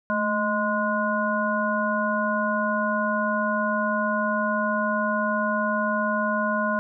harmonic tone with a mistuned harmonic, 207.7 Hz, G#3, in tune, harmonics 1 / 3 / 5 / 7, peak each -27 / -27 / -27 / -27 dBFS, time 0.1-6.79 s, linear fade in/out 0 ms, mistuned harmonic 1, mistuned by +72 cents, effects none

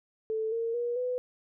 sine tone with pitch steps, 440 / 458.9 / 478.7 / 499.3 Hz, A4 / A#4 / A#4 / B4, 0 / -27 / +46 / +19 cents, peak -28 dBFS, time 0.3-1.18 s, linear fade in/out 0 ms, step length 220 ms, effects none

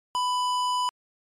sine tone with hard clipping, 995 Hz, B5, 13 cents sharp, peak -25 dBFS, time 0.15-0.89 s, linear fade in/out 0 ms, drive 17 dB, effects low-pass 10000 Hz 12 dB/octave + MP3 64 kbps

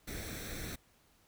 pink noise with comb filter, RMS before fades -42 dBFS, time 0.07-0.76 s, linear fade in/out 10 ms, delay 0.51 ms, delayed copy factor +0.65, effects pink hiss -68 dBFS RMS until 1.27 s

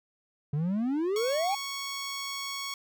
triangle exponential sweep, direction up, 140 to 830.6 Hz, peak -24 dBFS, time 0.53-1.55 s, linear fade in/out 5 ms
10% pulse tone, 1108.7 Hz, C#6, in tune, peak -25 dBFS, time 1.16-2.74 s, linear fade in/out 2 ms
effects none

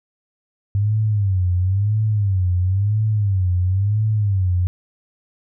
sine tone with vibrato, 98.6 Hz, G2, 11 cents sharp, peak -15 dBFS, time 0.75-4.67 s, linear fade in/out 0 ms, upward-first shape sine, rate 0.98 Hz, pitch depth 170 cents each way, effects none

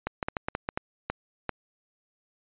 clicks, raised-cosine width 0.5 ms, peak -13 dBFS, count 10, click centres 0.07 / 0.228 / 0.285 / 0.368 / 0.485 / 0.551 / 0.689 / 0.775 / 1.1 / 1.493 s, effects resampled to 8000 Hz

